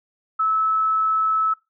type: tone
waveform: sine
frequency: 1302 Hz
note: E6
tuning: 22 cents flat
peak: -17 dBFS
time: 0.39-1.54 s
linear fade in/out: 10 ms
effects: noise-tail reverb RT60 0.2 s tail -20 dB re dry